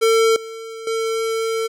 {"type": "tone with level steps", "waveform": "square", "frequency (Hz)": 449.7, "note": "A4", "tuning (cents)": 38, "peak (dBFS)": [-13, -31, -20], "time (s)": [0.01, 1.68], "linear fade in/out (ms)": 20, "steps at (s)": [0.36, 0.87], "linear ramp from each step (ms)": 2, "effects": ["low-pass 11000 Hz 12 dB/octave"]}